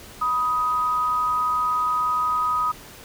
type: tone pair together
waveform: sine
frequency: 984 / 1252.6 Hz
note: B5 / D#6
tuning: -7 / +11 cents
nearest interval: major third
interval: 418 cents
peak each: -28 / -20 dBFS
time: 0.21-2.72 s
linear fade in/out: 10 ms
effects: pink hiss -43 dBFS RMS until 3.04 s